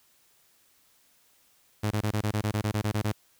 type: tone bursts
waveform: sawtooth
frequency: 106.1 Hz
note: G#2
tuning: 38 cents sharp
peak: -21 dBFS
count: 13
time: 1.83-3.122 s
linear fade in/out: 10 ms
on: 80 ms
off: 21 ms
effects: white hiss -64 dBFS RMS until 3.39 s